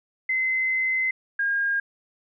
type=tone pair in turn; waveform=sine; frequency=2054 / 1620.1 Hz; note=C7 / G#6; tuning=-33 / -43 cents; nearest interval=major third; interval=410 cents; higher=first; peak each=-21 dBFS; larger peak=neither; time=0.29-1.11 / 1.39-1.8 s; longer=first; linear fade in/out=5 ms; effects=none